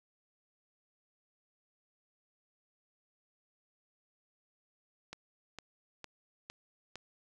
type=click train; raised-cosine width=0.2 ms; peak=-26 dBFS; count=5; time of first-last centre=5.13-6.956 s; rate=2.19 Hz; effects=none